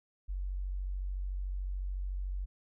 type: tone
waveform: sine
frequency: 46.87 Hz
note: F#1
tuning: 23 cents sharp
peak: -33 dBFS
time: 0.28-2.46 s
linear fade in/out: 20 ms
effects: none